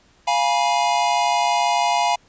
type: chord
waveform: square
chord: F diminished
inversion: none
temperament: equal with one note detuned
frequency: 698.5 / 830.6 / 968.6 Hz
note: F5 / Ab5 / Cb6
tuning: 0 / 0 / -34 cents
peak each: -22 dBFS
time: 0.27-2.16 s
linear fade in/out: 10 ms
effects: pink hiss -56 dBFS RMS until 2.28 s + resampled to 16000 Hz